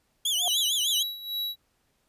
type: tone with vibrato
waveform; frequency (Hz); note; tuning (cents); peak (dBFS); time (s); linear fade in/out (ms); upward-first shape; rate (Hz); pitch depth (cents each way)
sawtooth; 3208; G7; +39; -21; 0.25-1.03; 5; triangle; 6.6; 190
type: tone with exponential growth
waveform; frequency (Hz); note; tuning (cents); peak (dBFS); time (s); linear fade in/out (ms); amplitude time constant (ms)
sine; 716; F5; +43; -26; 0.34-0.48; 1; 29
type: tone with tremolo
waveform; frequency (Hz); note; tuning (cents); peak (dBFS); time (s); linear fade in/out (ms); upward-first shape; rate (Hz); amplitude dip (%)
square; 3900; B7; -23; -28; 0.47-1.56; 50; sine; 2.4; 75
effects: pink hiss -71 dBFS RMS until 2.08 s + resampled to 32000 Hz